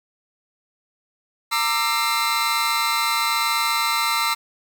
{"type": "tone cluster", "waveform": "40% pulse", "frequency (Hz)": [923, 1186, 1334, 2114, 4023], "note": ["A#5", "D6", "E6", "C7", "B7"], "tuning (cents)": [-17, 17, 20, 17, 31], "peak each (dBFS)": -25, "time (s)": [1.51, 4.35], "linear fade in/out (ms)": 20, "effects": ["7-bit"]}